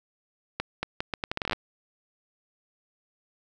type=accelerating click train; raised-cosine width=0.3 ms; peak=-12 dBFS; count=14; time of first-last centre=0.6-1.531 s; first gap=230 ms; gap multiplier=0.76; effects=none